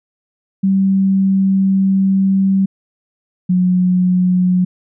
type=tone pair in turn; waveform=sine; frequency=192.9 / 181.78 Hz; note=G3 / F#3; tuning=-28 / -30 cents; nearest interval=minor second; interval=102 cents; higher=first; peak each=-10 dBFS; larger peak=neither; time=0.63-2.66 / 3.49-4.65 s; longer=first; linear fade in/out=10 ms; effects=none